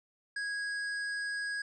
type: tone with hard clipping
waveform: triangle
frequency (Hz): 1652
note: G#6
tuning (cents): -10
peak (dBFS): -35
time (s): 0.36-1.62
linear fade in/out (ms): 5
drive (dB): 14
effects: resampled to 22050 Hz